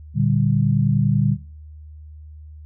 sine chord, G minor, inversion first, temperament equal, 116.54 / 146.83 / 196 Hz, Bb2 / D3 / G3, 0 / 0 / 0 cents, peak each -20 / -18 / -22 dBFS, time 0.14-1.37 s, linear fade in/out 50 ms, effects noise-tail reverb RT60 0.4 s tail -17 dB re dry + added 76 Hz sine -37 dBFS peak until 2.65 s

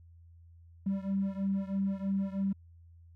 triangle beating tone pair, 194 / 197.1 Hz, G3 / G3, -18 / +10 cents, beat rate 3.1 Hz, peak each -28 / -30 dBFS, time 0.86-2.53 s, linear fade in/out 10 ms, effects tanh soft clip ceiling -25 dBFS + added 84 Hz sine -53 dBFS peak until 3.15 s

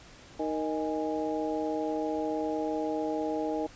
harmonic tone with a mistuned harmonic, 155.56 Hz, D#3, in tune, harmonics 2 / 3 / 4 / 5, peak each -32 / -34 / -35 / -36 dBFS, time 0.39-3.67 s, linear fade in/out 10 ms, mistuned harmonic 5, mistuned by +100 cents, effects pink hiss -52 dBFS RMS until 3.75 s + resampled to 16000 Hz

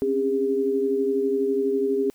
sine tone cluster, 266.1 / 278.2 / 405.4 Hz, C4 / C#4 / G#4, +29 / +6 / -42 cents, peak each -28 / -30 / -21 dBFS, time 0.02-2.1 s, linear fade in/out 0 ms, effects white hiss -60 dBFS RMS until 2.14 s

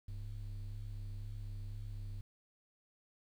triangle ring-modulated tone, 67 Hz, C2, 42 cents sharp, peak -35 dBFS, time 0.08-2.21 s, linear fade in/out 5 ms, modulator 34 Hz, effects tanh soft clip ceiling -34 dBFS + 11-bit

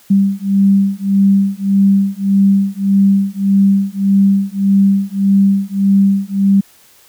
sine beating tone pair, 196 / 197.7 Hz, G3 / G3, 0 / +15 cents, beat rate 1.7 Hz, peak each -12 dBFS, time 0.1-6.61 s, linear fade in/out 10 ms, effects white hiss -47 dBFS RMS until 7.08 s

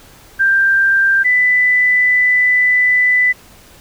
sine tone pair in turn, 1582 / 1993.2 Hz, G6 / B6, +15 / +15 cents, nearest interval major third, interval 400 cents, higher second, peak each -9 dBFS, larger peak neither, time 0.39-1.24 / 1.24-3.33 s, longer second, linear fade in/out 20 ms, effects pink hiss -43 dBFS RMS until 3.8 s

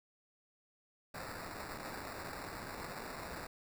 white noise with sample-and-hold, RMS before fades -45 dBFS, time 1.14-3.47 s, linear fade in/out 5 ms, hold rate 3150 Hz, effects none

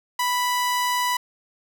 sawtooth tone, 987.8 Hz, B5, in tune, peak -17 dBFS, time 0.19-1.17 s, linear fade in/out 5 ms, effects none

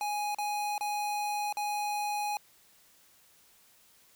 square tone with dropouts, 830.6 Hz, G#5, in tune, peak -31 dBFS, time 0.01-2.37 s, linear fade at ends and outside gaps 1 ms, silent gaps 0.347-0.385 / 0.78-0.809 / 1.526-1.57 s, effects white hiss -62 dBFS RMS until 4.15 s

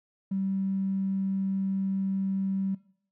triangle tone, 193.2 Hz, G3, 25 cents flat, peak -22 dBFS, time 0.31-2.75 s, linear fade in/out 10 ms, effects noise-tail reverb RT60 0.6 s tail -24 dB re dry + tanh soft clip ceiling -24 dBFS

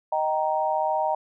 sine tone cluster, 623 / 777 / 934 Hz, D#5 / G5 / A#5, +2 / -16 / +3 cents, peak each -26 dBFS, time 0.12-1.15 s, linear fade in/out 5 ms, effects none

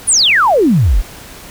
sine exponential sweep, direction down, 10420 to 35 Hz, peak -7 dBFS, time 0.07-1.02 s, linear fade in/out 20 ms, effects pink hiss -34 dBFS RMS until 1.5 s

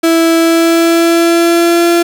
35% pulse tone with pitch glide, 329.8 to 342 Hz, E4 to F4, +1 to -36 cents, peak -5 dBFS, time 0.03-2.03 s, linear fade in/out 10 ms, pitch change +63 cents, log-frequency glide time 0.37-1.89 s, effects none

